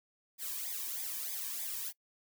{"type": "noise with flanger", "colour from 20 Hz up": "blue", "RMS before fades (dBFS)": -39, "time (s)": [0.38, 1.93], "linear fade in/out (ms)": 50, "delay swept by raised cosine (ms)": [0.7, 1.49], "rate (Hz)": 3.2, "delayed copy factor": -0.85, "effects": ["noise-tail reverb RT60 0.1 s tail -22 dB re dry"]}